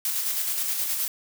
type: noise with tremolo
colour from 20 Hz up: blue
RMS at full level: -26 dBFS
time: 0.05-1.08 s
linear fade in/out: 2 ms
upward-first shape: square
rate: 9.5 Hz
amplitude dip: 30%
effects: none